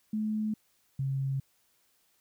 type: tone pair in turn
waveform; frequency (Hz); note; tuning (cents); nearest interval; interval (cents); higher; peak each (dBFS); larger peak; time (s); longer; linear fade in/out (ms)
sine; 215.1 / 135.5; A3 / C#3; -39 / -39; minor sixth; 800; first; -28; neither; 0.13-0.54 / 0.99-1.4; neither; 5
effects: white hiss -70 dBFS RMS until 2.2 s